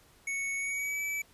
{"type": "tone with pitch glide", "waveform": "square", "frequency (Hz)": [2217, 2302], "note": ["C#7", "D7"], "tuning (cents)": [0, -35], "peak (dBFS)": -32, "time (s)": [0.27, 1.22], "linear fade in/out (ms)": 5, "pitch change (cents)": 65, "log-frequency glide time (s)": [0.57, 1.02], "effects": ["pink hiss -61 dBFS RMS until 1.33 s", "resampled to 32000 Hz"]}